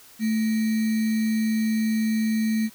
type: tone with sample-and-hold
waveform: sine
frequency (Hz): 220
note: A3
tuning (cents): 0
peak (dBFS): -20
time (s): 0.19-2.7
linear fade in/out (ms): 50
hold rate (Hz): 2100
effects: white hiss -50 dBFS RMS until 2.74 s